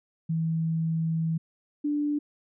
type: tone pair in turn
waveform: sine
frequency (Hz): 162.4 / 293.7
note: E3 / D4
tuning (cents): -26 / 0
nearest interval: minor seventh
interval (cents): 1026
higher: second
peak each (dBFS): -24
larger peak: neither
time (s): 0.29-1.38 / 1.84-2.19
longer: first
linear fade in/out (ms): 10
effects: none